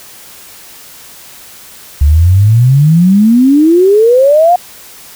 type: exponential sweep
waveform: sine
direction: up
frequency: 69.3 to 729 Hz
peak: -3 dBFS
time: 2.01-4.56 s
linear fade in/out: 5 ms
effects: white hiss -34 dBFS RMS until 5.15 s